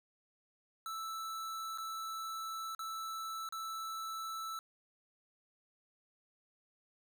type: tone with dropouts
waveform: square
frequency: 1318.5 Hz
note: E6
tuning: in tune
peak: -40 dBFS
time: 0.86-4.59 s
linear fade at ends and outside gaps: 1 ms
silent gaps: 1.776-1.783 / 2.749-2.792 / 3.489-3.524 s
effects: none